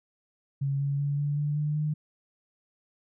sine tone with pitch steps, 138.59 / 140.69 / 142.82 / 144.98 / 147.17 / 149.4 / 151.66 Hz, C#3 / C#3 / D3 / D3 / D3 / D3 / D#3, 0 / +26 / -48 / -22 / +4 / +30 / -44 cents, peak -25 dBFS, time 0.61-1.94 s, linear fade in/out 10 ms, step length 190 ms, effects none

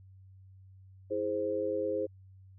sine chord, E augmented, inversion none, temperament equal with one note detuned, 325.1 / 415.3 / 523.3 Hz, E4 / G#4 / B#4, -24 / 0 / 0 cents, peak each -37 / -34 / -32 dBFS, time 1.1-2.07 s, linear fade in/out 20 ms, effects added 95 Hz sine -52 dBFS peak until 2.58 s

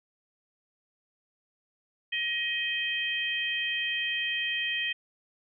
harmonic tone, 630 Hz, D#5, 21 cents sharp, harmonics 3 / 4 / 5, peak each -32 / -32 / -32 dBFS, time 2.12-4.93 s, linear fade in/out 10 ms, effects none

